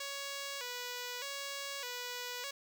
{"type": "tone with vibrato", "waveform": "5% pulse", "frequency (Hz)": 523.3, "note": "C5", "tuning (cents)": 0, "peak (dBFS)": -28, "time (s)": [0, 2.51], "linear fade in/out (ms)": 5, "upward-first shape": "square", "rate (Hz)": 0.82, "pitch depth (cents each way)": 110, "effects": []}